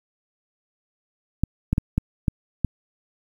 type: clicks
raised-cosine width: 5 ms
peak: -7 dBFS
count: 6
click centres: 1.436 / 1.73 / 1.781 / 1.98 / 2.282 / 2.647 s
effects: 8-bit